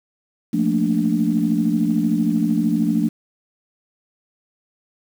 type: chord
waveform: sine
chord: Bb major seventh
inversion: second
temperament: equal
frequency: 174.61 / 220 / 233.1 / 293.7 Hz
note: F3 / A3 / Bb3 / D4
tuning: 0 / 0 / 0 / 0 cents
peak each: -22 / -20 / -22 / -21 dBFS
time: 0.53-3.09 s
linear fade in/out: 10 ms
effects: tanh soft clip ceiling -5 dBFS + 7-bit